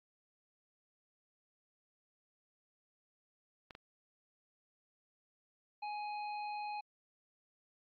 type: clicks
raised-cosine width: 0.3 ms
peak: -33 dBFS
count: 2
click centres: 3.708 / 3.751 s
type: harmonic tone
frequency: 835 Hz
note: G#5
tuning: 9 cents sharp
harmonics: 1 / 3 / 5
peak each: -39 / -49 / -55 dBFS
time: 5.82-6.81 s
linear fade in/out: 10 ms
effects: AAC 64 kbps